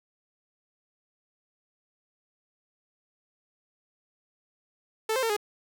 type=tone with pitch steps; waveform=sawtooth; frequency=440.3 / 523 / 454 / 415.8 Hz; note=A4 / C5 / A#4 / G#4; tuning=+1 / -1 / -46 / +2 cents; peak=-21 dBFS; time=5.09-5.366 s; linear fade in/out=5 ms; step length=69 ms; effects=10-bit